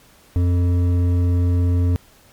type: tone with hard clipping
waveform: sine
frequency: 88.3 Hz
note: F2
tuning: 20 cents sharp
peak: -16 dBFS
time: 0.36-1.96 s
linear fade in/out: 0 ms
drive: 9 dB
effects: pink hiss -51 dBFS RMS until 2.32 s + MP3 96 kbps